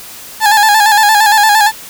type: tone with vibrato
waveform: 30% pulse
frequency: 851 Hz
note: G#5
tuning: 42 cents sharp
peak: -3 dBFS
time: 0.4-1.72 s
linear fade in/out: 50 ms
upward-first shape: square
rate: 8.7 Hz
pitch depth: 56 cents each way
effects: white hiss -31 dBFS RMS until 1.89 s